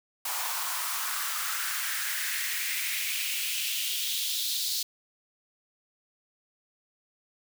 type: noise with high-pass filter sweep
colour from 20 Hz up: white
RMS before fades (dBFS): -31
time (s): 0.25-4.83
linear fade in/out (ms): 5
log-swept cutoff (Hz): 880 to 4200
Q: 3.2
effects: none